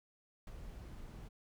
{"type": "noise with ADSR envelope", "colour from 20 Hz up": "brown", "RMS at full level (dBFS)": -43, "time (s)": [0.47, 1.29], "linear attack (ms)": 3, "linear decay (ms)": 22, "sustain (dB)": -6, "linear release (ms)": 18, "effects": []}